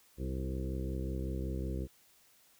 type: harmonic tone with a mistuned harmonic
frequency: 65.41 Hz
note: C2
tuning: in tune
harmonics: 1 / 2 / 3 / 4 / 5 / 6 / 7 / 8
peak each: -36 / -41 / -43 / -47 / -44 / -47 / -49 / -50 dBFS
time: 0.17-1.88 s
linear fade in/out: 50 ms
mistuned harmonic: 6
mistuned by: -22 cents
effects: white hiss -65 dBFS RMS until 2.59 s